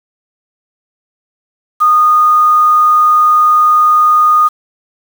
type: tone with quantisation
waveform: sine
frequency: 1230 Hz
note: D#6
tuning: 20 cents flat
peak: -5 dBFS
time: 1.8-4.49 s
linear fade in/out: 20 ms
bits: 5
effects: none